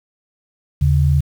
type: tone pair together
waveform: sine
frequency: 78.63 / 140.1 Hz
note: D#2 / C#3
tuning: +19 / +19 cents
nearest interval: minor seventh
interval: 1000 cents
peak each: -14 dBFS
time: 0.81-1.21 s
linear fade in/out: 10 ms
effects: 7-bit